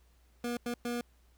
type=tone bursts at uneven times; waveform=25% pulse; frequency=240 Hz; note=B3; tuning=49 cents flat; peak=-29 dBFS; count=3; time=0.44-0.57 / 0.66-0.74 / 0.85-1.01 s; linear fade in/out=2 ms; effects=added 60 Hz sine -62 dBFS peak until 1.37 s + pink hiss -71 dBFS RMS until 1.37 s